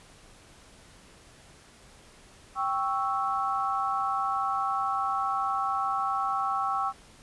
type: chord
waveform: sine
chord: C# diminished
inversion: second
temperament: equal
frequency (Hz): 784 / 1108.7 / 1318.5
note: G5 / C#6 / E6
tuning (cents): 0 / 0 / 0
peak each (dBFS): -30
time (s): 2.55-6.93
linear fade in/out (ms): 50
effects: pink hiss -54 dBFS RMS until 7.22 s + resampled to 24000 Hz